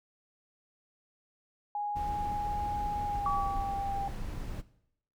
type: tone with pitch glide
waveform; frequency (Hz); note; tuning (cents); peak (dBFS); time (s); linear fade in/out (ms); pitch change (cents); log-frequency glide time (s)
sine; 827 to 795.1; G#5 to G5; -8 to +24; -31; 1.75-4.08; 2; -68; 3.04-3.45
type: noise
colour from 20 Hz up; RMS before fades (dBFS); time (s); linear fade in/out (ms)
brown; -38; 1.95-4.62; 20
type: tone with exponential decay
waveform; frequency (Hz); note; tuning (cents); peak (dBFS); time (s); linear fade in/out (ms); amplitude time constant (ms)
sine; 1143; D6; -47; -26; 3.26-4.05; 2; 170
effects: noise-tail reverb RT60 0.7 s tail -17 dB re dry